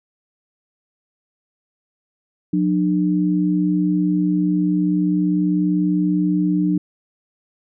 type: tone pair together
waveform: sine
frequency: 180.41 / 300.8 Hz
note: F#3 / D4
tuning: -43 / +42 cents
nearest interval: major sixth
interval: 885 cents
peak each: -18 dBFS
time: 2.53-6.78 s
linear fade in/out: 5 ms
effects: none